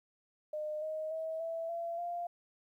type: tone with pitch steps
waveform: sine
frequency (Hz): 609 / 625.4 / 642.2 / 659.5 / 677.3 / 695.5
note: D#5 / D#5 / E5 / E5 / E5 / F5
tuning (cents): -37 / +9 / -45 / +1 / +47 / -7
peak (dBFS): -35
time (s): 0.53-2.27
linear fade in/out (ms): 5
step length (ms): 290
effects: 12-bit